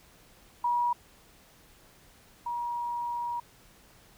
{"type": "tone pair in turn", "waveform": "sine", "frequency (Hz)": [962, 954.3], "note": ["B5", "A#5"], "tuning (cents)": [-46, 40], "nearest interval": "unison", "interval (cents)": 14, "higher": "first", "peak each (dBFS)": [-24, -30], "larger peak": "first", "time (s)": [[0.64, 0.93], [2.46, 3.4]], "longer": "second", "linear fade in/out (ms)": 5, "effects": ["pink hiss -58 dBFS RMS until 4.17 s"]}